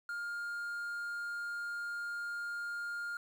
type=tone with quantisation; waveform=triangle; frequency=1410 Hz; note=F6; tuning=16 cents sharp; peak=-35 dBFS; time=0.09-3.17 s; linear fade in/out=2 ms; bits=10; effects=none